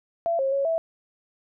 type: tone with pitch steps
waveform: sine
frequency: 675 / 539 / 553 / 656 Hz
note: E5 / C#5 / C#5 / E5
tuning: +41 / -49 / -4 / -9 cents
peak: -21 dBFS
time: 0.26-0.78 s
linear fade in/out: 0 ms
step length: 130 ms
effects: none